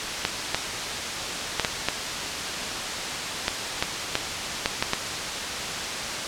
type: clicks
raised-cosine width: 0.2 ms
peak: -3 dBFS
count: 11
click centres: 0.251 / 0.546 / 1.597 / 1.648 / 1.886 / 3.481 / 3.825 / 4.154 / 4.659 / 4.825 / 4.934 s
effects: white hiss -28 dBFS RMS until 6.27 s + low-pass 6000 Hz 12 dB/octave